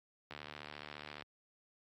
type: click train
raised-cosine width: 0.3 ms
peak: -29 dBFS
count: 69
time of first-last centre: 0.31-1.223 s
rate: 74.5 Hz
effects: high-pass 80 Hz 12 dB/octave + AAC 48 kbps